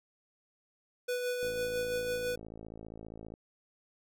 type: tone with tremolo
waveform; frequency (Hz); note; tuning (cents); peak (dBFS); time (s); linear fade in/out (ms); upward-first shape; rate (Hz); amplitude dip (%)
square; 493.7; B4; -1; -31; 1.08-2.36; 10; sine; 6; 35
type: click train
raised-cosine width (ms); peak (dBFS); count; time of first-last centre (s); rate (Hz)
2; -33; 106; 1.43-3.339; 55
effects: none